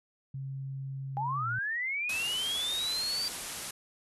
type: tone with pitch glide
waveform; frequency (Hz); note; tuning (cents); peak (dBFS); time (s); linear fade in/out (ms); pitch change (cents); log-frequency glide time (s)
sine; 135.3 to 118.47; C#3 to A#2; -42 to +28; -35; 0.34-1.59; 5; -230; 1.38-1.45
type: linear sweep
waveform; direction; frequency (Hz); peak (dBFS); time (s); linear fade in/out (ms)
sine; up; 790 to 4699; -30; 1.17-3.28; 0
type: low-pass noise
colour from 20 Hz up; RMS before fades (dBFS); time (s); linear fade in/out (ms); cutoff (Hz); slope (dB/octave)
white; -40; 2.09-3.71; 5; 12000; 96
effects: none